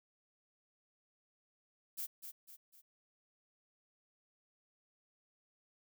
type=noise with echo; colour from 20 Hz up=violet; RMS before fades=-41 dBFS; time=1.97-2.07 s; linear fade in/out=20 ms; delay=250 ms; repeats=3; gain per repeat=-7 dB; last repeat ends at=2.82 s; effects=none

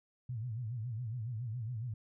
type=tone with vibrato; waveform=sine; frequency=116.54 Hz; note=A#2; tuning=in tune; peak=-36 dBFS; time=0.29-1.94 s; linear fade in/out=5 ms; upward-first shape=sine; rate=7.2 Hz; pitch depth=160 cents each way; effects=none

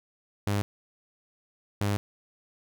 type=tone bursts at uneven times; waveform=sawtooth; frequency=101.7 Hz; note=G#2; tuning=36 cents flat; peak=-21 dBFS; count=2; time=0.47-0.62 / 1.81-1.97 s; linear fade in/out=0 ms; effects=none

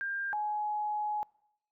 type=tone pair in turn; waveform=sine; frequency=1597 / 841.6 Hz; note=G6 / G#5; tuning=+32 / +23 cents; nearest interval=major seventh; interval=1109 cents; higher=first; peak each=-32 / -30 dBFS; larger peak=second; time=0.01-0.33 / 0.33-1.23 s; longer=second; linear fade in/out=0 ms; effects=noise-tail reverb RT60 0.8 s tail -24 dB re dry

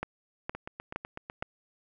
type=two click trains; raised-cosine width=0.5 ms; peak=-17 / -23 dBFS; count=4 / 8; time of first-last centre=0.03-1.425 / 0.55-1.424 s; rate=2.15 / 8.01 Hz; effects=none

